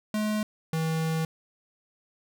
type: tone pair in turn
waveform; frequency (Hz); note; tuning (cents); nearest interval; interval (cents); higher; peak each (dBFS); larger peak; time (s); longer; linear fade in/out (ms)
square; 213 / 160.8; G#3 / E3; +44 / -43; perfect fourth; 487; first; -26; neither; 0.14-0.43 / 0.73-1.25; second; 2
effects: none